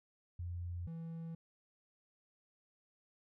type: tone pair in turn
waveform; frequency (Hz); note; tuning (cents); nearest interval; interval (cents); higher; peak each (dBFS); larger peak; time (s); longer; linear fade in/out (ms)
sine / triangle; 87.31 / 164.82; F2 / E3; 0 / 0; major seventh; 1100; second; -39 / -40; first; 0.39-0.87 / 0.87-1.35; neither; 5
effects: none